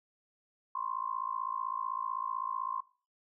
sine tone with amplitude modulation, 1053 Hz, C6, 11 cents sharp, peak -29 dBFS, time 0.75-2.81 s, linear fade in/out 5 ms, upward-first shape sine, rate 55.8 Hz, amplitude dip 100%, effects noise-tail reverb RT60 0.4 s tail -21 dB re dry

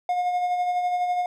triangle tone with tremolo, 717 Hz, F5, 45 cents sharp, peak -18 dBFS, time 0.09-1.26 s, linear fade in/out 2 ms, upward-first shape sine, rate 12 Hz, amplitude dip 40%, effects none

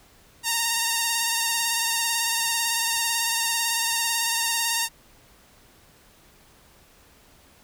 5% pulse tone with vibrato, 923 Hz, A#5, 17 cents flat, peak -10 dBFS, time 0.43-4.89 s, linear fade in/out 50 ms, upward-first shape sine, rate 18 Hz, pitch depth 29 cents each way, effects pink hiss -55 dBFS RMS until 7.63 s

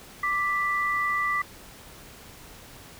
sine tone pair together, 1174.6 / 1975.5 Hz, D6 / B6, 0 / 0 cents, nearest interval major sixth, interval 900 cents, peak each -26 dBFS, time 0.23-1.42 s, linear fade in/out 5 ms, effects pink hiss -47 dBFS RMS until 2.99 s

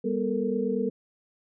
sine tone cluster, 199.7 / 243.7 / 436.9 / 465.6 Hz, G3 / B3 / A4 / A#4, +32 / -23 / -12 / -2 cents, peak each -30 dBFS, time 0.04-0.9 s, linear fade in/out 10 ms, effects none

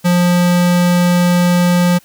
square tone, 176.6 Hz, F3, 20 cents sharp, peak -10 dBFS, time 0.04-1.99 s, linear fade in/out 20 ms, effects white hiss -48 dBFS RMS until 2.04 s

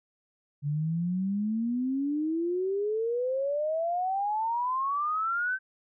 sine exponential sweep, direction up, 141.7 to 1557 Hz, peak -26 dBFS, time 0.62-5.59 s, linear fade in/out 50 ms, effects none

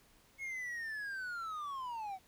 triangle linear sweep, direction down, 2190 to 734 Hz, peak -37 dBFS, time 0.38-2.19 s, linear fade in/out 50 ms, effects pink hiss -66 dBFS RMS until 2.27 s

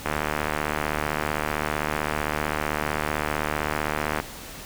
click train, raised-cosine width 0.5 ms, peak -9 dBFS, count 314, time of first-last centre 0.06-4.2 s, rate 75.6 Hz, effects pink hiss -39 dBFS RMS until 4.65 s

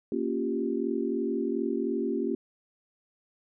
sine chord, G half-diminished seventh, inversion first, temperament equal, 233.1 / 277.2 / 349.2 / 392 Hz, Bb3 / Db4 / F4 / G4, 0 / 0 / 0 / 0 cents, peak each -32 dBFS, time 0.12-2.35 s, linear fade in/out 2 ms, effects none

